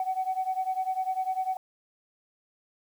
sine beating tone pair, 749 / 759 Hz, F#5 / F#5, +21 / +44 cents, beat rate 10 Hz, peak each -28 / -30 dBFS, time 0-1.57 s, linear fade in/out 2 ms, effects tanh soft clip ceiling -21 dBFS + 9-bit

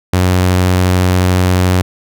sawtooth tone, 91.4 Hz, F#2, 21 cents flat, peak -5 dBFS, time 0.13-1.82 s, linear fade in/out 5 ms, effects none

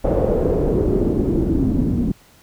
pink noise with low-pass filter sweep, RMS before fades -18 dBFS, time 0.04-2.12 s, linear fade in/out 5 ms, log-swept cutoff 560 to 230 Hz, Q 3.5, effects pink hiss -51 dBFS RMS until 2.42 s

